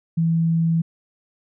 sine tone, 164.81 Hz, E3, in tune, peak -16 dBFS, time 0.17-0.82 s, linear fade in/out 10 ms, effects none

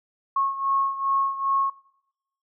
sine beating tone pair, 1092 / 1094.5 Hz, C#6 / C#6, -26 / -22 cents, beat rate 2.5 Hz, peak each -23 / -28 dBFS, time 0.36-1.7 s, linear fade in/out 5 ms, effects noise-tail reverb RT60 0.8 s tail -19 dB re dry

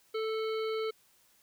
harmonic tone, 440 Hz, A4, in tune, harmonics 1 / 3 / 5 / 7 / 9 / 10, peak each -31 / -41 / -45 / -48 / -50 / -51 dBFS, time 0.14-0.91 s, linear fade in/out 10 ms, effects white hiss -66 dBFS RMS until 1.42 s

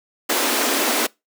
pink high-pass noise, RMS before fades -20 dBFS, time 0.29-1.07 s, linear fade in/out 10 ms, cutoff 230 Hz, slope 96 dB/octave, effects noise-tail reverb RT60 0.2 s tail -23 dB re dry

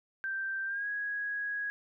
sine tone with pitch glide, 1568 to 1658.4 Hz, G6 to G#6, 0 to -3 cents, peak -32 dBFS, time 0.24-1.7 s, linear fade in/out 0 ms, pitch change +97 cents, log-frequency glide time 0.66-0.87 s, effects none

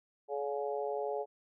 harmonic tone with a mistuned harmonic, 141.8 Hz, C#3, 40 cents sharp, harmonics 3 / 4 / 5 / 6, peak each -36 / -38 / -40 / -42 dBFS, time 0.28-1.26 s, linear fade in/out 50 ms, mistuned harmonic 6, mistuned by -21 cents, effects none

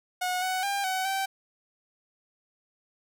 sawtooth tone with pitch steps, 729 / 745 / 799 / 752 / 775 Hz, F#5 / F#5 / G5 / F#5 / G5, -26 / +12 / +33 / +28 / -20 cents, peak -23 dBFS, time 0.21-1.26 s, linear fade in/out 10 ms, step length 210 ms, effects none

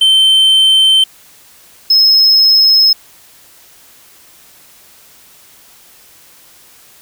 triangle tone pair in turn, 3100 / 5171 Hz, G7 / E8, -20 / -34 cents, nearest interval major sixth, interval 886 cents, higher second, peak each -4 dBFS, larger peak neither, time 0.01-1.04 / 1.9-2.93 s, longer neither, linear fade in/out 5 ms, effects white hiss -43 dBFS RMS until 7.01 s

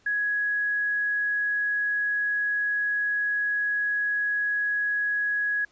sine tone, 1670 Hz, G#6, 9 cents sharp, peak -23 dBFS, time 0.06-5.65 s, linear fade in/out 5 ms, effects pink hiss -62 dBFS RMS until 5.71 s + resampled to 16000 Hz

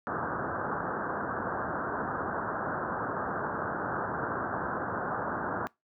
white low-pass noise, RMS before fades -33 dBFS, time 0.07-5.67 s, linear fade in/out 0 ms, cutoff 1600 Hz, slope 96 dB/octave, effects noise-tail reverb RT60 0.2 s tail -23 dB re dry + high-pass 100 Hz 12 dB/octave

